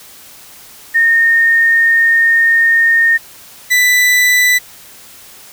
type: tone pair in turn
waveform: sine / 40% pulse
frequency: 1836 / 1985 Hz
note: A#6 / B6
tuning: -27 / +8 cents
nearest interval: minor second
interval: 135 cents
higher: second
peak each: -7 dBFS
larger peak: neither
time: 0.94-3.18 / 3.7-4.59 s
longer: first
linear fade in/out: 20 ms
effects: white hiss -38 dBFS RMS until 5.52 s